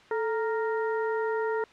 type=harmonic tone with a mistuned harmonic; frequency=465.5 Hz; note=A#4; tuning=2 cents flat; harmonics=1 / 2 / 3 / 4; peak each=-27 / -33 / -37 / -39 dBFS; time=0.11-1.64 s; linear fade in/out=2 ms; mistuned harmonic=1; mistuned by=-100 cents; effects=white hiss -54 dBFS RMS until 1.72 s + low-pass 3000 Hz 12 dB/octave